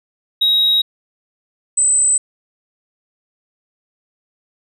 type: tone pair in turn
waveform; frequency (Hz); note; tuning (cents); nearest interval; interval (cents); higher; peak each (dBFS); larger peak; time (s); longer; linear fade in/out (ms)
sine; 3806 / 8065; A#7 / B8; +35 / +35; octave + minor second; 1300; second; -9; neither; 0.41-0.82 / 1.77-2.18; neither; 10
effects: tanh soft clip ceiling -9 dBFS